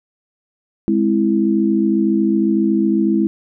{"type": "chord", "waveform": "sine", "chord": "Ab augmented", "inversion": "none", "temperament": "equal", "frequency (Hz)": [207.7, 261.6, 329.6], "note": ["Ab3", "C4", "E4"], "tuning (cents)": [0, 0, 0], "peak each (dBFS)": [-16, -21, -16], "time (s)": [0.88, 3.27], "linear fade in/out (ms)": 0, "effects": []}